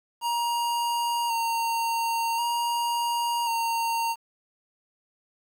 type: tone with vibrato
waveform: square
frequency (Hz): 932.3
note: A#5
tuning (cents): 0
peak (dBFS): -25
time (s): 0.21-4.16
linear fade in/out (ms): 50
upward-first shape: square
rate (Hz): 0.46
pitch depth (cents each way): 22
effects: 9-bit